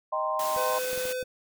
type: chord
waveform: sine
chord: C minor seventh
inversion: first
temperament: equal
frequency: 622.3 / 784 / 932.3 / 1046.5 Hz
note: Eb5 / G5 / Bb5 / C6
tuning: 0 / 0 / 0 / 0 cents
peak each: -30 / -34 / -35 / -29 dBFS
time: 0.12-0.79 s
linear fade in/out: 10 ms
type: high-pass noise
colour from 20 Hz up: white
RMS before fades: -36 dBFS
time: 0.39-1.13 s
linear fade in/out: 5 ms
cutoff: 190 Hz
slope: 12 dB/octave
type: tone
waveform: square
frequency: 507 Hz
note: B4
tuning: 45 cents sharp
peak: -30 dBFS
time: 0.56-1.24 s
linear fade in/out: 20 ms
type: clicks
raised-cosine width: 2 ms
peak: -30 dBFS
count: 5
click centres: 0.563 / 0.931 / 0.977 / 1.054 / 1.228 s
effects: none